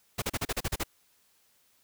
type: noise bursts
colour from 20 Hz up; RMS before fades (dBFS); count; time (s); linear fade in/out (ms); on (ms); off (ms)
pink; -30; 9; 0.18-0.837; 10; 41; 36
effects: white hiss -67 dBFS RMS until 1.83 s